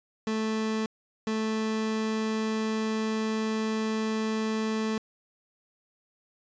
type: tone pair in turn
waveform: 30% pulse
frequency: 219.2 / 219.2 Hz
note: A3 / A3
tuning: -6 / -6 cents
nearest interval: unison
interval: 0 cents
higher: neither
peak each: -24 dBFS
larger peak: neither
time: 0.27-0.86 / 1.27-4.98 s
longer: second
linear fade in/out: 2 ms
effects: resampled to 16000 Hz